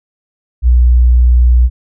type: tone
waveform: sine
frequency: 60.9 Hz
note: B1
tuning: 24 cents flat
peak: -4 dBFS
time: 0.62-1.7 s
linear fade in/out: 50 ms
effects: none